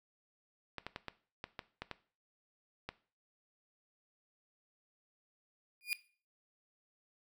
clicks, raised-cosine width 0.3 ms, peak -24 dBFS, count 9, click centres 0.783 / 0.866 / 0.961 / 1.083 / 1.441 / 1.592 / 1.82 / 1.913 / 2.89 s
35% pulse tone with exponential growth, 2430 Hz, D#7, 42 cents flat, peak -27 dBFS, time 5.81-5.93 s, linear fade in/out 0 ms, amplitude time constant 25 ms
effects noise-tail reverb RT60 0.4 s tail -17 dB re dry

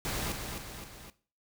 pink noise with echo, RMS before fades -34 dBFS, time 0.05-0.32 s, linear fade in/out 0 ms, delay 260 ms, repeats 3, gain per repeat -5 dB, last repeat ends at 1.1 s, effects noise-tail reverb RT60 0.4 s tail -17 dB re dry

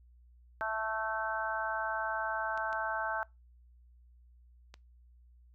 harmonic tone, 220 Hz, A3, in tune, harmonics 3 / 4 / 5 / 6 / 7, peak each -38 / -37 / -42 / -40 / -36 dBFS, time 0.61-3.23 s, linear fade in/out 0 ms
clicks, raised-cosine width 0.2 ms, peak -31 dBFS, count 3, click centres 2.576 / 2.729 / 4.741 s
effects noise-tail reverb RT60 0.2 s tail -23 dB re dry + added 60 Hz sine -57 dBFS peak until 5.54 s

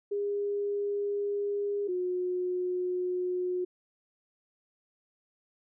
sine tone pair in turn, 406.7 / 362.1 Hz, G#4 / F#4, -36 / -37 cents, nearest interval major second, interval 201 cents, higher first, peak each -28 dBFS, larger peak neither, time 0.11-1.88 / 1.88-3.65 s, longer neither, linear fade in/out 10 ms, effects none

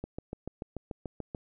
click train, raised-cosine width 2 ms, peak -23 dBFS, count 10, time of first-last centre 0.04-1.348 s, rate 6.88 Hz, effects none

